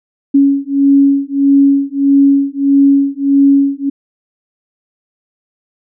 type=beating tone pair; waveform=sine; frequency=277.2 / 278.8 Hz; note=C#4 / C#4; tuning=0 / +10 cents; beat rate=1.6 Hz; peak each=-10 dBFS; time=0.34-3.9 s; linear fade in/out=10 ms; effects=none